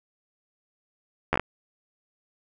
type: slowing click train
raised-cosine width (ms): 0.5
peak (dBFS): -7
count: 5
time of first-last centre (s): 1.33-1.396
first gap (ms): 12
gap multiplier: 1.22
effects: none